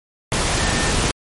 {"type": "tone in noise", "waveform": "sine", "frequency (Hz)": 1803, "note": "A6", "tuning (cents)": 42, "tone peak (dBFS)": -28, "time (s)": [0.59, 0.9], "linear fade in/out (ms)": 0, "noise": "pink", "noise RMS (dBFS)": -19, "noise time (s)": [0.32, 1.11], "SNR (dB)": -12, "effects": ["MP3 48 kbps"]}